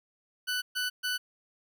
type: tone bursts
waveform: 20% pulse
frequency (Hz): 1492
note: F#6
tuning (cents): +14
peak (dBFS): -24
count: 3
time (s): 0.47-1.18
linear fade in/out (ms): 20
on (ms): 150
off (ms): 130
effects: none